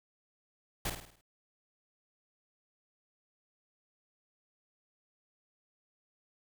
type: noise with echo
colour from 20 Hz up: pink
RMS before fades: -34 dBFS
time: 0.85-0.9 s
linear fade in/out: 5 ms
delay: 52 ms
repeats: 6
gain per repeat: -6 dB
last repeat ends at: 1.212 s
effects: none